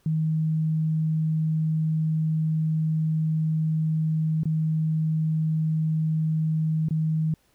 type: tone with dropouts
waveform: sine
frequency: 157.8 Hz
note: D#3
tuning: 25 cents sharp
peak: -21 dBFS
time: 0.06-7.34 s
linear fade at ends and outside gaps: 2 ms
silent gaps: 4.434-4.455 / 6.886-6.908 s
effects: pink hiss -65 dBFS RMS until 7.54 s